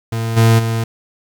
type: tone with level steps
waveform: 40% pulse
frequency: 113.6 Hz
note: A#2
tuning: 44 cents flat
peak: -17 / -7 / -15 dBFS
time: 0.12-0.84 s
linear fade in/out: 5 ms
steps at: 0.36 / 0.58 s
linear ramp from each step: 20 ms
effects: 8-bit